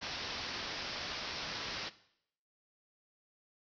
white low-pass noise, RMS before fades -41 dBFS, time 0.01-1.9 s, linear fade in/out 20 ms, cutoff 5600 Hz, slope 96 dB/octave, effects noise-tail reverb RT60 0.7 s tail -17 dB re dry

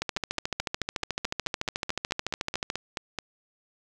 two click trains, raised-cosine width 0.2 ms, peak -11 / -13 dBFS, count 38 / 15, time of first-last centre 0.02-2.701 / 0.17-3.187 s, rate 13.8 / 4.64 Hz, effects none

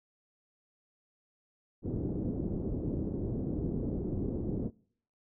white low-pass noise, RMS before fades -34 dBFS, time 1.82-4.71 s, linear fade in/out 50 ms, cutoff 350 Hz, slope 24 dB/octave, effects noise-tail reverb RT60 0.6 s tail -25 dB re dry

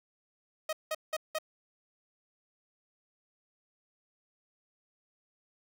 sawtooth tone bursts, 627 Hz, D#5, 13 cents sharp, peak -27 dBFS, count 4, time 0.69-1.386 s, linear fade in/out 5 ms, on 39 ms, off 180 ms, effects none

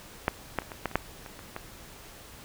clicks, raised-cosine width 0.5 ms, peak -8 / -11 / -27 / -23 / -13 / -27 / -8 / -26 / -28 / -19 dBFS, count 10, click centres 0.281 / 0.587 / 0.62 / 0.718 / 0.857 / 0.914 / 0.956 / 1.262 / 1.392 / 1.564 s, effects pink hiss -48 dBFS RMS until 2.44 s

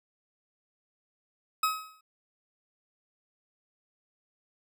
40% pulse tone with exponential decay, 1274 Hz, D#6, 41 cents sharp, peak -21 dBFS, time 1.63-2.01 s, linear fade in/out 5 ms, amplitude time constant 81 ms, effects none

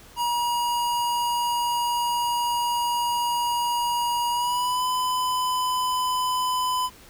square tone with pitch glide, 956 to 1007 Hz, A#5 to B5, +43 to +33 cents, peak -23 dBFS, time 0.16-6.9 s, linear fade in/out 50 ms, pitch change +90 cents, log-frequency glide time 4.3-4.85 s, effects pink hiss -49 dBFS RMS until 7.09 s

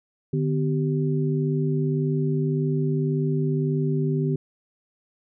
sine tone cluster, 150.2 / 252 / 387.2 Hz, D3 / B3 / G4, +39 / +35 / -21 cents, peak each -22 / -28 / -28 dBFS, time 0.33-4.36 s, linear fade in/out 5 ms, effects none

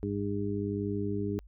harmonic tone, 101.4 Hz, G#2, 41 cents flat, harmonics 1 / 2 / 3 / 4, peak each -35 / -35 / -35 / -35 dBFS, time 0.03-1.39 s, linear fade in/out 0 ms, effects added 50 Hz sine -50 dBFS peak until 1.47 s

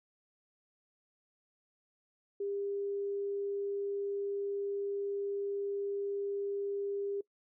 sine tone, 400.9 Hz, G4, 39 cents sharp, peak -33 dBFS, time 2.4-7.21 s, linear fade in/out 5 ms, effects noise-tail reverb RT60 0.1 s tail -21 dB re dry

